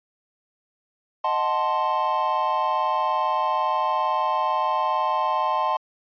triangle chord, D# diminished seventh, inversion none, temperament equal, 622.3 / 740 / 880 / 1046.5 Hz, D#5 / F#5 / A5 / C6, 0 / 0 / 0 / 0 cents, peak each -27 / -27 / -23 / -22 dBFS, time 1.24-5.77 s, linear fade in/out 5 ms, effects resampled to 11025 Hz

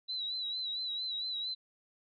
sine tone with vibrato, 3951 Hz, B7, in tune, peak -34 dBFS, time 0.08-1.55 s, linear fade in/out 20 ms, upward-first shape sine, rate 4.4 Hz, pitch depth 57 cents each way, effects none

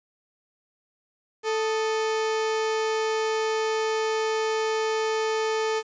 35% pulse tone pair together, 440 / 1248.8 Hz, A4 / D#6, 0 / +6 cents, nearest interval octave + tritone, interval 1806 cents, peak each -22 / -32 dBFS, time 1.43-5.83 s, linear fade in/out 50 ms, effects resampled to 16000 Hz + 9-bit

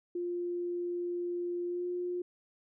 sine tone with pitch glide, 350.6 to 355.7 Hz, F4 to F4, +7 to +32 cents, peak -32 dBFS, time 0.15-2.22 s, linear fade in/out 5 ms, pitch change +25 cents, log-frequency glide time 1.67-1.86 s, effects none

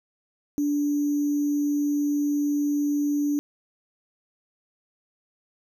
sine tone with sample-and-hold, 291.2 Hz, D4, 15 cents flat, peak -21 dBFS, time 0.58-3.39 s, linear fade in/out 0 ms, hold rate 6300 Hz, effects none

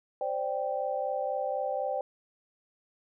sine chord, C suspended second, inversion none, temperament equal, 523.3 / 587.3 / 784 Hz, C5 / D5 / G5, 0 / 0 / 0 cents, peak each -33 dBFS, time 0.21-2.01 s, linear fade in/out 2 ms, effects none

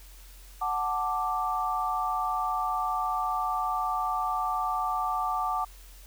sine chord, D major, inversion first, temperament equal, 740 / 880 / 1174.7 Hz, F#5 / A5 / D6, 0 / 0 / 0 cents, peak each -31 / -32 / -29 dBFS, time 0.61-5.65 s, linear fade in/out 10 ms, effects added 45 Hz sine -47 dBFS peak until 6.06 s + white hiss -54 dBFS RMS until 6.06 s

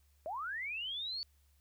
sine linear sweep, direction up, 587.3 to 4521 Hz, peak -37 dBFS, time 0.26-1.23 s, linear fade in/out 0 ms, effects added 71 Hz sine -66 dBFS peak until 1.6 s + white hiss -75 dBFS RMS until 1.6 s

